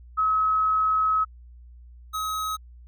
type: tone pair in turn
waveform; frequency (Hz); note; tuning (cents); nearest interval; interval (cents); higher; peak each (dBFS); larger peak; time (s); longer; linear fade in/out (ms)
sine / square; 1282 / 1273.1; E6 / D#6; -49 / +39; unison; 12; first; -19 / -27; first; 0.17-1.25 / 2.13-2.57; first; 20
effects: added 60 Hz sine -44 dBFS peak until 2.87 s